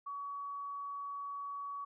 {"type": "tone", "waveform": "sine", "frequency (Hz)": 1130, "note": "C#6", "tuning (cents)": 33, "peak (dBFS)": -39, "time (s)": [0.06, 1.85], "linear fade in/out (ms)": 10, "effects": []}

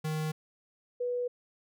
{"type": "tone pair in turn", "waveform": ["square", "sine"], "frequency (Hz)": [155.56, 490.2], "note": ["D#3", "B4"], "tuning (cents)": [0, -13], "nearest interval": "octave + minor sixth", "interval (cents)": 1987, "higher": "second", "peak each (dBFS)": [-31, -29], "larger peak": "second", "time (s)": [[0.04, 0.32], [1, 1.28]], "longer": "neither", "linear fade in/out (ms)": 10, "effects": []}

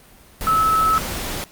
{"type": "tone in noise", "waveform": "sine", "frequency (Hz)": 1300, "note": "E6", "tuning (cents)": -24, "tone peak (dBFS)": -14, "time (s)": [0.47, 0.98], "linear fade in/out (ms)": 0, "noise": "pink", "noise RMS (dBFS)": -27, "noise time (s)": [0.41, 1.44], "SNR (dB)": 10, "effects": ["pink hiss -48 dBFS RMS until 1.51 s", "Opus 32 kbps"]}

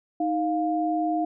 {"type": "tone pair together", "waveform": "sine", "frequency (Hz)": [313.2, 703], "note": ["D#4", "F5"], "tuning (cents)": [11, 11], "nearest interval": "octave + major second", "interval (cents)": 1400, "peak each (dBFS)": -25, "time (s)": [0.2, 1.25], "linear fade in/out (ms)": 5, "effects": []}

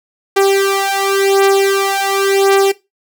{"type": "beating tone pair", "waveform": "sawtooth", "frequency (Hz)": [392, 392.92], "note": ["G4", "G4"], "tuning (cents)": [0, 4], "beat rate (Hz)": 0.92, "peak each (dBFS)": -10, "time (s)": [0.36, 2.72], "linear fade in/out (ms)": 10, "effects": ["noise-tail reverb RT60 0.2 s tail -17 dB re dry"]}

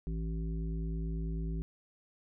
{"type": "harmonic tone", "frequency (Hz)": 54.6, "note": "A1", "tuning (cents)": -13, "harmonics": [1, 3, 5, 7], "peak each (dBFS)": [-34, -38, -47, -49], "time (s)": [0.07, 1.62], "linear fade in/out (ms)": 0, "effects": []}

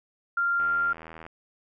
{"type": "tone", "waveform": "sine", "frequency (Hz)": 1391, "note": "F6", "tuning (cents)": -7, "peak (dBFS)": -22, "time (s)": [0.37, 0.93], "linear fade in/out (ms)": 5}
{"type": "click train", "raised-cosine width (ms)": 0.5, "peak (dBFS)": -27, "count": 55, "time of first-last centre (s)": [0.6, 1.265], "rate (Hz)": 81.2}
{"effects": []}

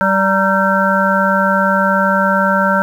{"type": "harmonic tone with a mistuned harmonic", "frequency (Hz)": 194.1, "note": "G3", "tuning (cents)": -17, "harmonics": [1, 3, 5, 7, 8], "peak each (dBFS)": [-17, -17, -17, -17, -17], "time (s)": [0.01, 2.82], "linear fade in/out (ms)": 0, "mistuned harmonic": 5, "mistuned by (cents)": -70, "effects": ["7-bit"]}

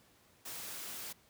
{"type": "noise", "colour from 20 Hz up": "white", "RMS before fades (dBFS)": -44, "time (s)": [0.45, 1.13], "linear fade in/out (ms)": 10, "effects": ["pink hiss -66 dBFS RMS until 1.29 s", "high-pass 80 Hz 12 dB/octave"]}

